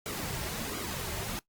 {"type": "noise with flanger", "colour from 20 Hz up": "pink", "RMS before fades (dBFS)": -36, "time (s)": [0.06, 1.39], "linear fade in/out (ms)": 0, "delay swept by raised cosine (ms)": [1.1, 4.1], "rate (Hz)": 1.4, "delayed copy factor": -0.6, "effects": ["noise-tail reverb RT60 0.1 s tail -19 dB re dry", "Opus 48 kbps"]}